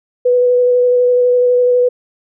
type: tone with vibrato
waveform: sine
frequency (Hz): 493.9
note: B4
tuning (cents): 0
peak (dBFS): -8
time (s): 0.25-1.89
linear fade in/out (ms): 10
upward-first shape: square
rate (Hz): 12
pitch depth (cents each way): 9
effects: none